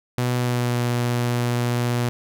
sawtooth tone with pitch glide, 123.47 to 121 Hz, B2 to B2, 0 to -35 cents, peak -16 dBFS, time 0.18-2.09 s, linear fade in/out 0 ms, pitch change -35 cents, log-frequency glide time 0.34-0.81 s, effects none

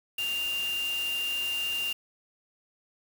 sine tone in noise, 2794 Hz, F7, in tune, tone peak -28 dBFS, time 0.18-1.93 s, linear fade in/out 5 ms, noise white, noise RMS -40 dBFS, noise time 0.18-1.93 s, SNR +9 dB, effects none

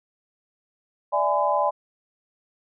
sine chord, E dominant seventh, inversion third, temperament equal with one note detuned, 587.3 / 659.3 / 830.6 / 1013.2 Hz, D5 / E5 / G#5 / B5, 0 / 0 / 0 / +44 cents, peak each -24 / -28 / -24 / -24 dBFS, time 1.12-1.71 s, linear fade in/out 20 ms, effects none

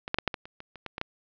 clicks, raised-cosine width 0.3 ms, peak -19 / -9 / -9 / -8 / -16 / -27 / -26 / -28 / -19 / -18 / -13 dBFS, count 11, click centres 0.079 / 0.144 / 0.186 / 0.277 / 0.342 / 0.455 / 0.604 / 0.757 / 0.863 / 0.981 / 1.014 s, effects low-pass 5000 Hz 12 dB/octave

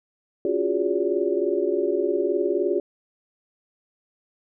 sine tone cluster, 281.8 / 347 / 366.4 / 409.7 / 572 Hz, C#4 / F4 / F#4 / G#4 / D5, +29 / -11 / -17 / -24 / -46 cents, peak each -33 / -26 / -25 / -25 / -29 dBFS, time 0.45-2.8 s, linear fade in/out 2 ms, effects none

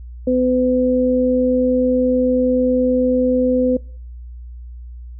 sine tone pair together, 252.7 / 506 Hz, B3 / B4, +40 / +42 cents, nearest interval octave, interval 1202 cents, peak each -16 dBFS, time 0.27-3.77 s, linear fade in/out 5 ms, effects noise-tail reverb RT60 0.5 s tail -23 dB re dry + added 60 Hz sine -31 dBFS peak until 5.19 s

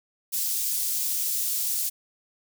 white high-pass noise, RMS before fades -27 dBFS, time 0.32-1.9 s, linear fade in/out 20 ms, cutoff 5700 Hz, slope 12 dB/octave, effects none

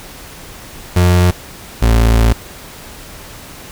35% pulse tone pair in turn, 89.2 / 56.57 Hz, F2 / A1, +37 / +49 cents, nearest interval minor sixth, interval 788 cents, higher first, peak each -6 dBFS, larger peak neither, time 0.96-1.31 / 1.82-2.33 s, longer second, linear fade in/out 5 ms, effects pink hiss -34 dBFS RMS until 3.71 s

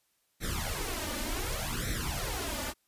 pink noise with flanger, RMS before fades -34 dBFS, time 0.4-2.74 s, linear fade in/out 50 ms, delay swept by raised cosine 0.51 to 3.41 ms, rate 0.67 Hz, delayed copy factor +0.9, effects white hiss -74 dBFS RMS until 2.87 s + resampled to 32000 Hz

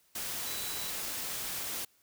sine tone in noise, 3951 Hz, B7, in tune, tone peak -43 dBFS, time 0.46-0.9 s, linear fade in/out 5 ms, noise white, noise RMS -37 dBFS, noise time 0.15-1.85 s, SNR -9 dB, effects white hiss -68 dBFS RMS until 2.02 s

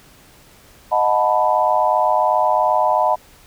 sine chord, B dominant seventh, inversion first, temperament equal with one note detuned, 622.3 / 725.2 / 880 / 987.8 Hz, D#5 / F#5 / A5 / B5, 0 / -35 / 0 / 0 cents, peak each -19 dBFS, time 0.91-3.16 s, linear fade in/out 20 ms, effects pink hiss -48 dBFS RMS until 3.46 s

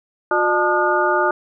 sine tone cluster, 360 / 603 / 879 / 1218 / 1441 Hz, F#4 / D5 / A5 / D#6 / F#6, -47 / +46 / -2 / -37 / -46 cents, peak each -21 dBFS, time 0.31-1.31 s, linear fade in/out 2 ms, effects none

